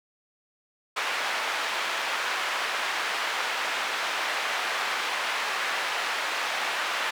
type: band-pass noise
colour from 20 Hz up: white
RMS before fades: -29 dBFS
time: 0.96-7.11 s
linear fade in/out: 10 ms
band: 710 to 2300 Hz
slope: 12 dB/octave
effects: none